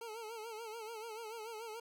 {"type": "tone with vibrato", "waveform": "25% pulse", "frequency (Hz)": 446.8, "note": "A4", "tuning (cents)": 27, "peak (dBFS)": -40, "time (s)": [0.01, 1.8], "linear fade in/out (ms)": 5, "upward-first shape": "sine", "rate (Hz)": 6.9, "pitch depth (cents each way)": 86, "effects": []}